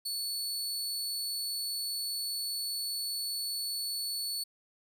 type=tone; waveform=sawtooth; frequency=4435 Hz; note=C#8; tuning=in tune; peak=-30 dBFS; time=0.05-4.44 s; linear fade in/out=10 ms; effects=none